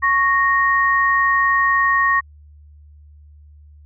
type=tone pair together; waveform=sine; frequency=1105.7 / 1862 Hz; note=C#6 / A#6; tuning=-5 / -2 cents; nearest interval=major sixth; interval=903 cents; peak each=-16 dBFS; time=0.02-2.21 s; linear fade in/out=20 ms; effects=added 74 Hz sine -42 dBFS peak until 3.85 s